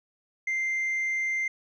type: tone with tanh clipping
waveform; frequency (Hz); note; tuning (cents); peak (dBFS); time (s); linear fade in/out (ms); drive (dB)
sine; 2090; C7; -2; -26; 0.47-1.48; 5; 1
effects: none